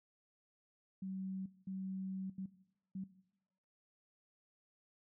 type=tone bursts at uneven times; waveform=sine; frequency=190 Hz; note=F#3; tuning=46 cents sharp; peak=-40 dBFS; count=4; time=1.02-1.46 / 1.67-2.3 / 2.38-2.46 / 2.95-3.04 s; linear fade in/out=5 ms; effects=noise-tail reverb RT60 0.9 s tail -18 dB re dry